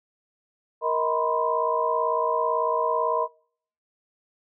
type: tone cluster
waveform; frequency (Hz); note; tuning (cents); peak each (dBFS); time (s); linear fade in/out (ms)
sine; 469.2 / 633 / 976 / 1034; A#4 / D#5 / B5 / C6; +11 / +30 / -21 / -21; -27; 0.81-3.28; 50
effects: noise-tail reverb RT60 0.6 s tail -26 dB re dry